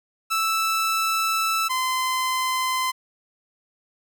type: tone pair in turn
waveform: sawtooth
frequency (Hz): 1318.5 / 1030.6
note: E6 / C6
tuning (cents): 0 / -27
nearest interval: major third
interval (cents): 427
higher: first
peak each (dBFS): -17 / -18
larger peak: first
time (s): 0.3-1.69 / 1.69-2.92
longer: first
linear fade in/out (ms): 20
effects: none